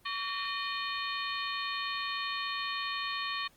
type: harmonic tone with a mistuned harmonic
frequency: 611 Hz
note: D#5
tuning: 32 cents flat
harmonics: 2 / 3 / 4 / 5 / 6 / 7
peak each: -37 / -39 / -40 / -41 / -42 / -42 dBFS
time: 0.05-3.48 s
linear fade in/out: 10 ms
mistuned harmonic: 2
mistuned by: -130 cents
effects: pink hiss -64 dBFS RMS until 3.56 s + Opus 24 kbps